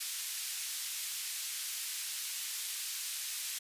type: band-pass noise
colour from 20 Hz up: white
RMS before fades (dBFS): -39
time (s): 0-3.59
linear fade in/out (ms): 10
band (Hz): 2400 to 12000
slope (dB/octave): 12
effects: resampled to 32000 Hz